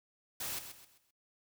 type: noise with echo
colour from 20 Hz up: white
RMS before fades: -39 dBFS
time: 0.4-0.59 s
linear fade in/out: 5 ms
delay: 130 ms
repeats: 4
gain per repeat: -9 dB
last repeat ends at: 1.11 s
effects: noise-tail reverb RT60 0.1 s tail -20 dB re dry